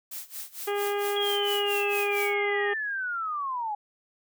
blue noise with tremolo, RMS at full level -36 dBFS, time 0.11-2.34 s, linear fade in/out 5 ms, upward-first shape sine, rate 4.4 Hz, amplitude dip 90%
harmonic tone, 407.4 Hz, G#4, 33 cents flat, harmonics 1 / 2 / 3 / 4 / 5 / 6 / 7 / 8, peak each -27 / -33 / -37 / -39 / -41 / -43 / -44 / -45 dBFS, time 0.67-2.74 s, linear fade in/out 10 ms
sine linear sweep, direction down, 3322 to 812 Hz, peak -28 dBFS, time 1.16-3.75 s, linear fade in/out 5 ms
effects none

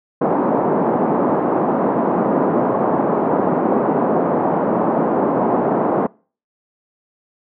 pink band-pass noise, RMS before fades -17 dBFS, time 0.21-6.07 s, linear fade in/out 10 ms, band 200 to 980 Hz, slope 24 dB/octave, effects noise-tail reverb RT60 0.4 s tail -25 dB re dry

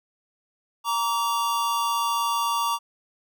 square tone pair together, 932.3 / 1151.9 Hz, A#5 / D6, 0 / -34 cents, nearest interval major third, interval 366 cents, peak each -26 dBFS, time 0.84-2.79 s, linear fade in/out 50 ms, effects none

